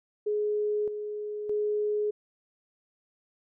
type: tone with tremolo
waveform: sine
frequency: 419.6 Hz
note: G#4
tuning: 18 cents sharp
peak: -25 dBFS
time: 0.26-2.11 s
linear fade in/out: 10 ms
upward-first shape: square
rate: 0.81 Hz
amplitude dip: 55%
effects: none